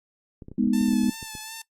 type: clicks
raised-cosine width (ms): 3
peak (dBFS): -27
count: 12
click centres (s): 0.422 / 0.484 / 0.516 / 0.639 / 0.672 / 0.813 / 0.884 / 0.934 / 1.036 / 1.087 / 1.228 / 1.352
type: chord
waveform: sine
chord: G# minor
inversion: none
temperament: equal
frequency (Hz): 207.7 / 246.9 / 311.1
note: G#3 / B3 / D#4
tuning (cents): 0 / 0 / 0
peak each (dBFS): -23 / -22 / -27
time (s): 0.58-1.1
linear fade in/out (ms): 5
type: tone with vibrato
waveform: 5% pulse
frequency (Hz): 880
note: A5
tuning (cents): 0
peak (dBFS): -24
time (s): 0.73-1.62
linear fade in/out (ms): 5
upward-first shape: sine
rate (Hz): 2.7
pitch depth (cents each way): 34
effects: noise-tail reverb RT60 0.1 s tail -18 dB re dry + Opus 48 kbps